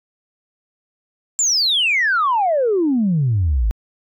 sine exponential sweep, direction down, 7459 to 49 Hz, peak -13 dBFS, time 1.39-3.71 s, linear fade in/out 0 ms, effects tanh soft clip ceiling -10 dBFS

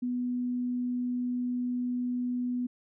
sine tone, 246.9 Hz, B3, in tune, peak -28 dBFS, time 0.02-2.67 s, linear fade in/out 10 ms, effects none

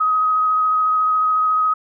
sine tone with vibrato, 1262 Hz, D#6, 24 cents sharp, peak -14 dBFS, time 0-1.74 s, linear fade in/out 10 ms, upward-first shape triangle, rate 14 Hz, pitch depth 12 cents each way, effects none

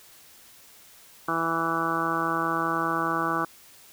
harmonic tone, 164.81 Hz, E3, in tune, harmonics 1 / 2 / 3 / 4 / 5 / 6 / 7 / 8 / 9, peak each -37 / -31 / -37 / -36 / -34 / -35 / -28 / -32 / -32 dBFS, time 1.28-3.45 s, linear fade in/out 5 ms, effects white hiss -52 dBFS RMS until 3.92 s

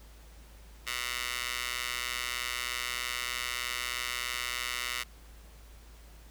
15% pulse tone with high-pass filter, 123.2 Hz, B2, 4 cents flat, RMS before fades -35 dBFS, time 0.86-5.04 s, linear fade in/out 20 ms, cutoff 2000 Hz, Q 1.3, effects added 54 Hz sine -50 dBFS peak until 6.3 s + pink hiss -58 dBFS RMS until 6.3 s

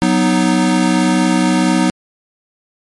square chord, B major, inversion second, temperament equal, 185 / 246.9 / 311.1 Hz, F#3 / B3 / D#4, 0 / 0 / 0 cents, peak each -16 dBFS, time 0.02-1.9 s, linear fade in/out 0 ms, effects MP3 48 kbps

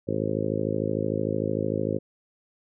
harmonic tone, 53.3 Hz, G#1, 46 cents sharp, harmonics 2 / 3 / 4 / 5 / 6 / 7 / 8 / 9 / 10, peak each -33 / -33 / -33 / -33 / -33 / -33 / -33 / -33 / -33 dBFS, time 0.07-1.99 s, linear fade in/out 20 ms, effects none

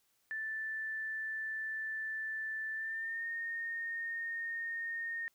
sine tone with pitch glide, 1761 to 1841.1 Hz, A6 to A#6, +1 to -22 cents, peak -36 dBFS, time 0.31-5.28 s, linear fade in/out 0 ms, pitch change +77 cents, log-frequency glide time 2.73-3.26 s, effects white hiss -75 dBFS RMS until 5.34 s

